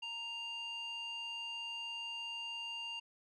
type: tone with band-pass filter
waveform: square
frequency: 932.3 Hz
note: A#5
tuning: in tune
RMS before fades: -43 dBFS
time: 0.02-3 s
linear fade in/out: 10 ms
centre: 2900 Hz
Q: 3.3
effects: resampled to 22050 Hz